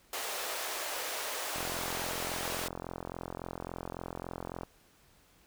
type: high-pass noise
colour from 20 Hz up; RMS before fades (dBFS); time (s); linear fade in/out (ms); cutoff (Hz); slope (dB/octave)
pink; -37; 0.13-2.68; 2; 460; 24
type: click train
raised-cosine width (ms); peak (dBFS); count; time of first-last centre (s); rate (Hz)
1; -24; 135; 1.56-4.633; 43.6
effects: pink hiss -64 dBFS RMS until 5.46 s